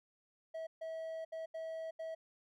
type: tone bursts at uneven times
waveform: triangle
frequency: 647 Hz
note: E5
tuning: 32 cents flat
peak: -38 dBFS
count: 5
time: 0.54-0.67 / 0.81-1.25 / 1.32-1.46 / 1.54-1.91 / 1.99-2.15 s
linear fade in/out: 10 ms
effects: none